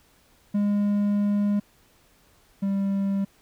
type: tone pair in turn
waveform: triangle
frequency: 204.6 / 196.91 Hz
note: G#3 / G3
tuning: -26 / +8 cents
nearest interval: minor second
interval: 66 cents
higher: first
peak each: -18 / -20 dBFS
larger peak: first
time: 0.54-1.6 / 2.62-3.25 s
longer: first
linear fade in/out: 10 ms
effects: pink hiss -60 dBFS RMS until 3.41 s